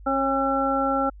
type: harmonic tone with a mistuned harmonic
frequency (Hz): 270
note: C#4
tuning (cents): -45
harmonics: 1 / 2 / 3 / 5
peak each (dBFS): -26 / -26 / -26 / -25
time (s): 0.06-1.1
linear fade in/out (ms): 10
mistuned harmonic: 2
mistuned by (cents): +19
effects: added 50 Hz sine -41 dBFS peak until 1.2 s